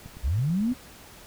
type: click train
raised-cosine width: 5 ms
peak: -30 dBFS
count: 7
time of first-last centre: 0.06-0.718 s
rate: 9.12 Hz
type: linear sweep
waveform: sine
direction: up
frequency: 51.1 to 261 Hz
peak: -22 dBFS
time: 0.23-0.74 s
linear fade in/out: 20 ms
effects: pink hiss -48 dBFS RMS until 1.26 s